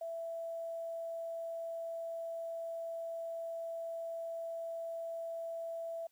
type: tone with quantisation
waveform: sine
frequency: 664 Hz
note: E5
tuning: 12 cents sharp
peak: -38 dBFS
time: 0.01-6.07 s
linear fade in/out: 5 ms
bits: 11
effects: white hiss -75 dBFS RMS until 6.11 s